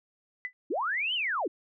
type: tone with exponential decay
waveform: sine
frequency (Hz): 2000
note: B6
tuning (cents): +21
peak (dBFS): -27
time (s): 0.45-0.53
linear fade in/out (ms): 0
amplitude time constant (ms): 16
type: linear two-way sweep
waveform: sine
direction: up then down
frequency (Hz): 246.6 to 3136 to 246.6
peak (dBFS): -27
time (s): 0.7-1.48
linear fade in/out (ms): 10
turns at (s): 1.14
effects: none